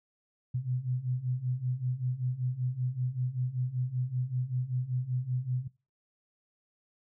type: beating tone pair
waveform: sine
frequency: 123.47 / 128.67 Hz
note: B2 / C3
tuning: 0 / -29 cents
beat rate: 5.2 Hz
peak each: -34 / -31 dBFS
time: 0.54-5.68 s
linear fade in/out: 10 ms
effects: noise-tail reverb RT60 0.3 s tail -21 dB re dry